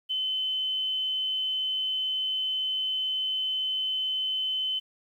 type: tone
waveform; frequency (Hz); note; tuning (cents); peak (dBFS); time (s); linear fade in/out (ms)
sine; 3049; G7; -49; -26; 0.09-4.8; 20
effects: 10-bit